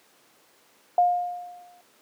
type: tone with exponential decay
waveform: sine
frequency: 710 Hz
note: F5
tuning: 28 cents sharp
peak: -14 dBFS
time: 0.98-1.81 s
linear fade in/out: 2 ms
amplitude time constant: 180 ms
effects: pink hiss -59 dBFS RMS until 2.01 s + high-pass 300 Hz 12 dB/octave